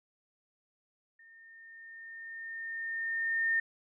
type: tone with level ramp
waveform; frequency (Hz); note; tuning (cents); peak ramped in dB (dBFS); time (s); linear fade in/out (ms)
sine; 1821; A#6; -41; -55 to -25; 1.19-3.6; 5
effects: none